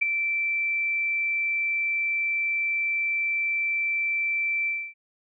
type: tone with ADSR envelope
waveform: sine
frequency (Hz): 2336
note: D7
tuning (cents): -10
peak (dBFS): -16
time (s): 0.01-4.94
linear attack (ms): 15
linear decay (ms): 7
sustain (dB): -7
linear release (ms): 270
effects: none